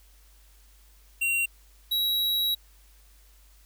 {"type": "tone pair in turn", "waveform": "square", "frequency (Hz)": [2749, 3871], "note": ["F7", "B7"], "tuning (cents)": [-28, -35], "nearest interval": "tritone", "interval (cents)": 593, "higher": "second", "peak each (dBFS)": -24, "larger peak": "neither", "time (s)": [[1.21, 1.46], [1.91, 2.55]], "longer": "second", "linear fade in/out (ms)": 10, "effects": ["added 50 Hz sine -54 dBFS peak until 3.65 s", "white hiss -61 dBFS RMS until 3.65 s"]}